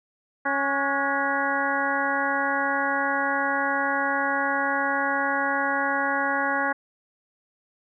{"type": "harmonic tone with a mistuned harmonic", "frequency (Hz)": 277.2, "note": "C#4", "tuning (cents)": 0, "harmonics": [1, 2, 3, 4, 5, 6, 7], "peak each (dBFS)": [-32, -31, -28, -30, -29, -28, -32], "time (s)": [0.45, 6.73], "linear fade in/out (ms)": 10, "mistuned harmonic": 5, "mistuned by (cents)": 70, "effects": []}